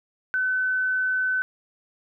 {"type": "tone", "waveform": "sine", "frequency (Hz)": 1514, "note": "F#6", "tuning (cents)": 39, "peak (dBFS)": -21, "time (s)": [0.34, 1.42], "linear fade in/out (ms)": 0, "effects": []}